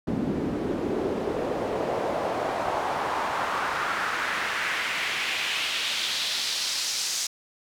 pink noise with band-pass filter sweep, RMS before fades -28 dBFS, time 0.07-7.27 s, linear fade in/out 5 ms, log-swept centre 240 to 6000 Hz, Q 1.9, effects none

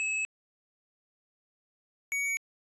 square tone pair in turn, 2588 / 2249 Hz, E7 / C#7, -32 / +24 cents, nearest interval major second, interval 244 cents, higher first, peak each -29 / -29 dBFS, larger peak neither, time 0-0.25 / 2.12-2.37 s, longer neither, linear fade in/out 0 ms, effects resampled to 24000 Hz

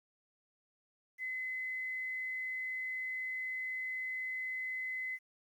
sine tone, 2034 Hz, C7, 50 cents flat, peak -36 dBFS, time 1.18-5.19 s, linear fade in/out 50 ms, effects 11-bit

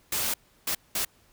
white noise bursts at uneven times, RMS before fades -28 dBFS, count 3, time 0.12-0.34 / 0.67-0.75 / 0.95-1.05 s, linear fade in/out 5 ms, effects pink hiss -62 dBFS RMS until 1.32 s

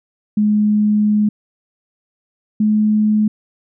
sine tone pair in turn, 210.3 / 213.1 Hz, G#3 / G#3, +22 / +45 cents, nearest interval unison, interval 23 cents, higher second, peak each -11 dBFS, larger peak neither, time 0.37-1.29 / 2.6-3.28 s, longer first, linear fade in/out 5 ms, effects none

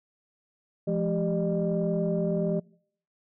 sine tone cluster, 171.6 / 212.8 / 392.9 / 605 Hz, F3 / G#3 / G4 / D#5, -30 / +42 / +4 / -49 cents, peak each -27 / -31 / -30 / -30 dBFS, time 0.87-2.6 s, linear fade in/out 10 ms, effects noise-tail reverb RT60 0.6 s tail -25 dB re dry + tanh soft clip ceiling -16 dBFS

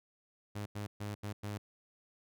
sawtooth tone bursts at uneven times, 103.3 Hz, G#2, 9 cents flat, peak -34 dBFS, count 5, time 0.55-0.66 / 0.75-0.87 / 1-1.15 / 1.23-1.33 / 1.43-1.58 s, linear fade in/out 10 ms, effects none

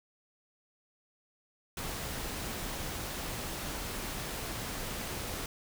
pink noise, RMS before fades -38 dBFS, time 1.77-5.46 s, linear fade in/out 2 ms, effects none

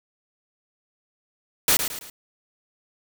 white noise with echo, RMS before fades -18 dBFS, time 1.68-1.77 s, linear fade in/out 2 ms, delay 110 ms, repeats 3, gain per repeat -8 dB, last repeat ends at 2.1 s, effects none

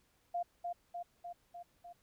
sine tone with echo, 698.5 Hz, F5, in tune, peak -33 dBFS, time 0.34-0.43 s, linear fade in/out 10 ms, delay 300 ms, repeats 5, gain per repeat -3 dB, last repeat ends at 1.93 s, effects pink hiss -73 dBFS RMS until 2.02 s

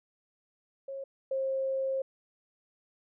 sine tone pair in turn, 544 / 534 Hz, C#5 / C5, -33 / +35 cents, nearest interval unison, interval 32 cents, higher first, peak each -36 / -28 dBFS, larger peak second, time 0.88-1.04 / 1.31-2.02 s, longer second, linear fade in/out 5 ms, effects none

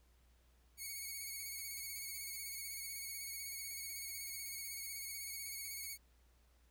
5% pulse tone with vibrato, 2215 Hz, C#7, 2 cents flat, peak -34 dBFS, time 0.77-5.98 s, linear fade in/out 50 ms, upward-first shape square, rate 16 Hz, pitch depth 28 cents each way, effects added 60 Hz sine -67 dBFS peak until 6.7 s + pink hiss -75 dBFS RMS until 6.7 s

